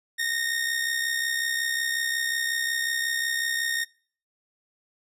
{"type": "tone with amplitude modulation", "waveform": "sawtooth", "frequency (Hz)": 1846, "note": "A#6", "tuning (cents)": -17, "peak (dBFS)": -19, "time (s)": [0.18, 3.85], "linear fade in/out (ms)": 20, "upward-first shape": "sine", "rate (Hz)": 65.5, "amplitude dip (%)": 50, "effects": ["noise-tail reverb RT60 0.5 s tail -26 dB re dry", "resampled to 32000 Hz"]}